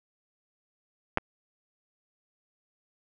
clicks, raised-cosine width 0.5 ms, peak -7 / -30 dBFS, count 2, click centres 1.174 / 1.183 s, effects none

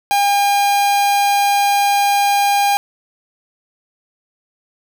45% pulse tone, 807 Hz, G#5, 50 cents flat, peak -12 dBFS, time 0.11-2.77 s, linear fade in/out 0 ms, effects 7-bit

